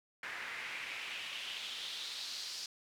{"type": "noise with band-pass filter sweep", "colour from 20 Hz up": "pink", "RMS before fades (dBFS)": -43, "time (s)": [0.23, 2.66], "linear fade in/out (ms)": 2, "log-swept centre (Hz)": [1800, 4900], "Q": 3, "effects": []}